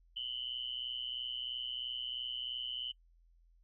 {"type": "tone with amplitude modulation", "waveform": "sine", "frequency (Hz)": 3009, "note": "F#7", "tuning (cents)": 28, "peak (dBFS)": -33, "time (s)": [0.16, 2.92], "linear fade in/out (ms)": 10, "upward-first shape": "sine", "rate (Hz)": 123, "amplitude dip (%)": 90, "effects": ["noise-tail reverb RT60 0.1 s tail -25 dB re dry", "added 42 Hz sine -63 dBFS peak until 3.63 s"]}